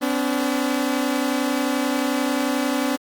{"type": "tone pair together", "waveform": "sawtooth", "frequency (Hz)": [255.2, 286.5], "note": ["C4", "D4"], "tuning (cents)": [-43, -43], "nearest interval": "major second", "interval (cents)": 200, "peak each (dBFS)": -19, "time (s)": [0.01, 2.97], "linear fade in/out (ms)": 20, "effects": ["Opus 24 kbps"]}